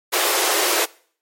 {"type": "high-pass noise", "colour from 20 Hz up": "pink", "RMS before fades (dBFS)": -19, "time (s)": [0.12, 0.86], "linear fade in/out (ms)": 20, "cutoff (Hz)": 330, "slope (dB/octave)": 96, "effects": ["noise-tail reverb RT60 0.5 s tail -22 dB re dry", "MP3 64 kbps"]}